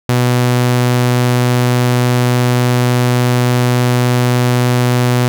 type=tone; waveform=sawtooth; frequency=123.47 Hz; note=B2; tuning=in tune; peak=-6 dBFS; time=0.09-5.28 s; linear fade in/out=0 ms; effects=none